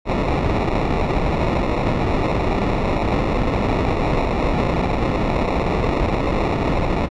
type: noise with sample-and-hold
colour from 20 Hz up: pink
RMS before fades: -19 dBFS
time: 0.05-7.09 s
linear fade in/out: 50 ms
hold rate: 1575 Hz
effects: low-pass 3000 Hz 12 dB/octave